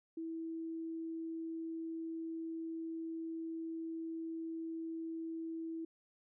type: tone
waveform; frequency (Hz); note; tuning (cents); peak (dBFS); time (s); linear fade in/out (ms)
sine; 326.7; E4; -15; -39; 0.17-5.85; 5
effects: none